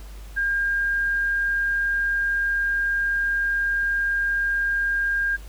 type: tone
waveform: sine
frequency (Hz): 1609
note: G6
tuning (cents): +45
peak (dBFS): -20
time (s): 0.36-5.37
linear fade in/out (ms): 20
effects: added 50 Hz sine -36 dBFS peak until 5.48 s + pink hiss -49 dBFS RMS until 5.48 s